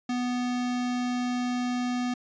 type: tone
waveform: square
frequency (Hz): 246.9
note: B3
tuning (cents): 0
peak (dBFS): -27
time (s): 0.09-2.14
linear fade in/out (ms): 5
effects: resampled to 16000 Hz